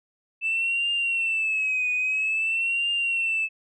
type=tone with vibrato; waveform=sine; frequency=2637 Hz; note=E7; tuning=in tune; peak=-21 dBFS; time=0.41-3.49 s; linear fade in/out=50 ms; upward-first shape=triangle; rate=0.5 Hz; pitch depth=110 cents each way; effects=tanh soft clip ceiling -18 dBFS